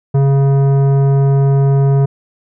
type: tone with tanh clipping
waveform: sine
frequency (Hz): 138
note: C#3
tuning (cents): -7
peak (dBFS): -10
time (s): 0.14-2.06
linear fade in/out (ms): 10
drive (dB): 13
effects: none